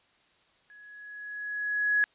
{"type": "tone with level ramp", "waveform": "sine", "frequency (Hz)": 1679, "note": "G#6", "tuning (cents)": 18, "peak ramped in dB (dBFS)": [-50, -20], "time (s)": [0.7, 2.04], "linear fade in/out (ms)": 0, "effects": ["white hiss -65 dBFS RMS until 2.14 s", "resampled to 8000 Hz"]}